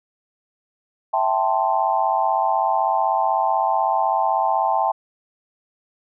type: chord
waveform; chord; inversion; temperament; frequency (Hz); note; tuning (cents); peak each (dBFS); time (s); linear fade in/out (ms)
sine; A minor seventh; second; equal; 659.3 / 784 / 880 / 1046.5; E5 / G5 / A5 / C6; 0 / 0 / 0 / 0; -24 / -21 / -21 / -25; 1.13-4.92; 10
effects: none